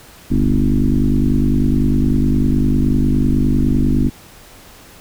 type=tone with frequency modulation; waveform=sine; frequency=136.6 Hz; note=C#3; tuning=25 cents flat; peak=-11 dBFS; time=0.3-4.1 s; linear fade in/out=20 ms; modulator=49.9 Hz; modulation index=3.3; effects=pink hiss -42 dBFS RMS until 5 s